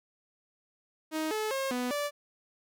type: tone with pitch steps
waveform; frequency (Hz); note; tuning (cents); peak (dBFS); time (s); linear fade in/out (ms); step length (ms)
sawtooth; 313.7 / 431.4 / 538 / 248 / 582; D#4 / A4 / C5 / B3 / D5; +14 / -34 / +48 / +7 / -16; -26; 1.11-2.11; 50; 200
effects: none